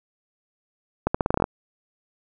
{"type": "accelerating click train", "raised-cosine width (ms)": 1, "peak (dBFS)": -6, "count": 10, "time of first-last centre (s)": [1.07, 1.441], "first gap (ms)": 75, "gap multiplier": 0.84, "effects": []}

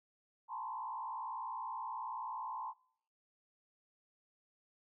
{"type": "tone with frequency modulation", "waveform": "sine", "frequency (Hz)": 960, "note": "B5", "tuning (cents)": -49, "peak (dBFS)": -39, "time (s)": [0.48, 2.74], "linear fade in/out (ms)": 50, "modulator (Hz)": 59.7, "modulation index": 1.7, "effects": ["noise-tail reverb RT60 0.6 s tail -22 dB re dry"]}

